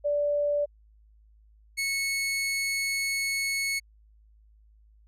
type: tone pair in turn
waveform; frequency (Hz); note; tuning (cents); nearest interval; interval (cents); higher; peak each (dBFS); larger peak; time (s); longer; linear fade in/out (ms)
sine / sawtooth; 583 / 2201; D5 / C#7; -13 / -13; octave + major seventh; 2300; second; -23; neither; 0.04-0.66 / 1.77-3.8; second; 20
effects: added 53 Hz sine -55 dBFS peak until 5.07 s + resampled to 32000 Hz